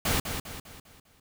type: noise with echo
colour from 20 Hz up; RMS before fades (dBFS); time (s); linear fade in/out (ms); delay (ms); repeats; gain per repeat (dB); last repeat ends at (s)
pink; -26; 0.05-0.2; 5; 200; 5; -7; 1.2
effects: none